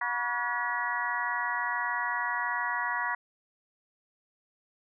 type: harmonic tone with a mistuned harmonic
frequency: 241.5 Hz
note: B3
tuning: 39 cents flat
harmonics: 3 / 4 / 5 / 6 / 7 / 8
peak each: -40 / -33 / -36 / -37 / -36 / -33 dBFS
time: 0.01-3.15 s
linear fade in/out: 5 ms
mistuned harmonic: 5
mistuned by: -110 cents
effects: none